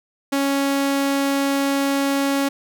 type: tone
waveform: sawtooth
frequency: 277.2 Hz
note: C#4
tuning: in tune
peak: -14 dBFS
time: 0.32-2.49 s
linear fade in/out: 10 ms
effects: none